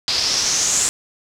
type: noise with low-pass filter sweep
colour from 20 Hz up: white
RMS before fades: -19 dBFS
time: 0.08-0.89 s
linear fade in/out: 0 ms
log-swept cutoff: 4600 to 7600 Hz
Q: 5.3
effects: none